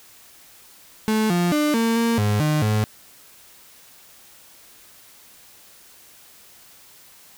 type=tone with pitch steps; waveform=35% pulse; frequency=217.4 / 175.1 / 298.9 / 228.3 / 231.3 / 104.4 / 152.3 / 107 Hz; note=A3 / F3 / D4 / A#3 / A#3 / G#2 / D#3 / A2; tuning=-21 / +5 / +31 / -36 / -13 / +10 / -37 / -48 cents; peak=-16 dBFS; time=1.08-2.84 s; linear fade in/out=0 ms; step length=220 ms; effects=white hiss -49 dBFS RMS until 7.37 s